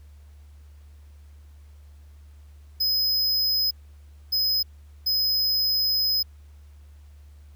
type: tone bursts at uneven times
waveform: square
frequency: 5060 Hz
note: D#8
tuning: 28 cents sharp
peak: -21 dBFS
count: 3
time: 2.8-3.71 / 4.32-4.63 / 5.06-6.23 s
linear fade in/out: 10 ms
effects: added 73 Hz sine -45 dBFS peak until 7.55 s + pink hiss -64 dBFS RMS until 7.55 s